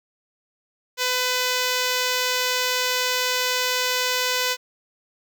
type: tone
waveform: 5% pulse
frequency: 502 Hz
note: B4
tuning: 28 cents sharp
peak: -9 dBFS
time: 0.97-4.57 s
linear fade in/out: 50 ms
effects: none